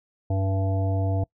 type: harmonic tone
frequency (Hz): 96.4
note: G2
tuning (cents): -28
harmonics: 1 / 3 / 5 / 7 / 9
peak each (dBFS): -22 / -32 / -36 / -32 / -43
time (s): 0.3-1.24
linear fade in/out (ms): 5
effects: noise-tail reverb RT60 0.1 s tail -24 dB re dry